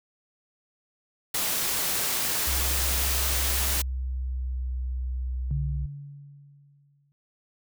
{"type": "noise", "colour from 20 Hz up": "white", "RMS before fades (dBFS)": -27, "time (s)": [1.34, 3.82], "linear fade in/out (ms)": 5}
{"type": "tone with pitch glide", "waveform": "sine", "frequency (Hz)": [65.41, 63.11], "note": ["C2", "B1"], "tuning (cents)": [0, 38], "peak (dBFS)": -27, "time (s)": [2.47, 5.86], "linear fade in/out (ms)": 5, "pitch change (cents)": -62, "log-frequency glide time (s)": [3.37, 4.7]}
{"type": "tone with exponential decay", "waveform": "sine", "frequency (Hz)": 142.3, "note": "C#3", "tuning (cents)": 46, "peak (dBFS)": -25, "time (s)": [5.51, 7.12], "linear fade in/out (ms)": 0, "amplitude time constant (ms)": 350}
{"effects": []}